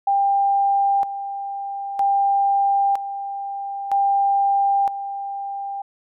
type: tone with tremolo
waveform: sine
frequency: 795 Hz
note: G5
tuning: 24 cents sharp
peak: -15 dBFS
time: 0.07-5.82 s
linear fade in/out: 5 ms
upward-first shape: square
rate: 0.52 Hz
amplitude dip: 70%
effects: none